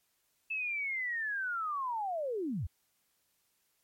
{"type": "linear sweep", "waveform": "sine", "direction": "down", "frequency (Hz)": [2637, 61.74], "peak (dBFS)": -32, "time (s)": [0.5, 2.67], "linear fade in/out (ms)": 10, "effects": ["white hiss -75 dBFS RMS until 3.83 s", "MP3 64 kbps"]}